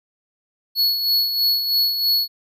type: tone with tremolo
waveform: square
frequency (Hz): 4379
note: C#8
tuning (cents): -22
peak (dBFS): -15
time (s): 0.75-2.28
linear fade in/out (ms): 50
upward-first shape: sine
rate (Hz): 3.1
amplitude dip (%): 55
effects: none